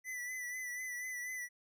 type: tone with vibrato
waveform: square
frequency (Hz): 1989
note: B6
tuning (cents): +12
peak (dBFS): -40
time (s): 0.04-1.49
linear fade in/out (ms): 50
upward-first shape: sine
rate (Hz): 4.1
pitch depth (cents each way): 38
effects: none